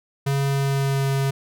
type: tone with pitch glide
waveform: square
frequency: 138.59 to 136.68 Hz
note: C#3 to C#3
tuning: 0 to -24 cents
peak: -20 dBFS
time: 0.26-1.31 s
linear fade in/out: 10 ms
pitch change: -24 cents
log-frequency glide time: 0.46-1.09 s
effects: none